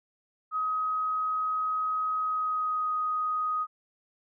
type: tone with pitch glide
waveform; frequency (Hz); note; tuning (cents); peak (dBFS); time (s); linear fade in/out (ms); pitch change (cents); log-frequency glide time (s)
sine; 1264 to 1249.5; D#6 to D#6; +27 to +7; -26; 0.51-3.67; 50; -20; 2.19-2.93
effects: none